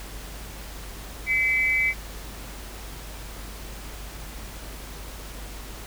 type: tone pair together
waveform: sine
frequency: 2049 / 2300 Hz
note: C7 / D7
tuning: -37 / -37 cents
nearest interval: major second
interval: 200 cents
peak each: -23 / -22 dBFS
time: 1.26-1.94 s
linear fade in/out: 50 ms
effects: added 50 Hz sine -38 dBFS peak until 5.86 s + pink hiss -41 dBFS RMS until 5.86 s